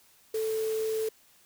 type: tone in noise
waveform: sine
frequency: 440 Hz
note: A4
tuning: in tune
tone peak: -27 dBFS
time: 0.34-1.09 s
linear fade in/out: 5 ms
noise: white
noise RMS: -43 dBFS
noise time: 0.34-1.09 s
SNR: +13 dB
effects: white hiss -61 dBFS RMS until 1.45 s